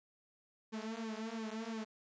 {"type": "tone with flanger", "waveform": "sawtooth", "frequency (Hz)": 222.4, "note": "A3", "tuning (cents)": 19, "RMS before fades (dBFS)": -42, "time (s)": [0.72, 1.85], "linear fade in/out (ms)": 20, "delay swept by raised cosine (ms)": [1.4, 6.4], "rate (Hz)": 2.9, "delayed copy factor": -1, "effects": ["resampled to 16000 Hz"]}